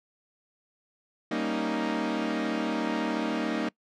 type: chord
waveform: sawtooth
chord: Eb dominant seventh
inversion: first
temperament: equal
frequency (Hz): 196 / 233.1 / 277.2 / 311.1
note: G3 / Bb3 / Db4 / Eb4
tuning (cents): 0 / 0 / 0 / 0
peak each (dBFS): -32 / -27 / -31 / -27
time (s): 1.31-3.69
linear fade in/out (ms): 5
effects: noise-tail reverb RT60 0.1 s tail -23 dB re dry + low-pass 4000 Hz 12 dB/octave